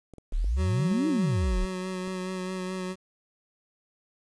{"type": "clicks", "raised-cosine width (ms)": 2, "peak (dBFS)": -32, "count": 9, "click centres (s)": [0.137, 0.183, 0.324, 0.444, 0.797, 0.916, 1.316, 1.444, 2.077]}
{"type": "exponential two-way sweep", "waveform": "sine", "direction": "up then down", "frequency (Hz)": [31.45, 330, 31.45], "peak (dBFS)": -23, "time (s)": [0.32, 1.66], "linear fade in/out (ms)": 20, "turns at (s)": 1.08}
{"type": "tone with vibrato", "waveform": "25% pulse", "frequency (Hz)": 185.4, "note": "F#3", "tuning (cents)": 4, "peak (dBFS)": -27, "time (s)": [0.56, 2.96], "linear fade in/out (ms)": 50, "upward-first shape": "sine", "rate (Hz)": 4.7, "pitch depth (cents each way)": 20}
{"effects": ["resampled to 22050 Hz", "9-bit"]}